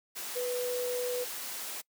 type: tone in noise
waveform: sine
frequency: 493.9 Hz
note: B4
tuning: in tune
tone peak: -30 dBFS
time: 0.35-1.25 s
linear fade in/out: 20 ms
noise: white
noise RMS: -39 dBFS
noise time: 0.15-1.82 s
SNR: +6 dB
effects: noise-tail reverb RT60 0.1 s tail -24 dB re dry + high-pass 300 Hz 12 dB/octave